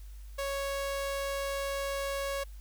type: tone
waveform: sawtooth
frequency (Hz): 554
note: C#5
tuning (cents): -1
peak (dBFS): -28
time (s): 0.38-2.44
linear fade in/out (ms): 10
effects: added 50 Hz sine -43 dBFS peak until 2.6 s + white hiss -62 dBFS RMS until 2.6 s